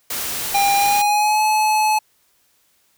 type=noise; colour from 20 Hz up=white; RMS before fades=-25 dBFS; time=0.1-1.02 s; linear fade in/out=5 ms
type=tone with pitch glide; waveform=square; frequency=801 to 858.5 Hz; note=G5 to A5; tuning=+37 to -43 cents; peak=-15 dBFS; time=0.54-1.99 s; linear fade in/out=10 ms; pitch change=+120 cents; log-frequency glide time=0.74-1.42 s
effects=white hiss -61 dBFS RMS until 2.97 s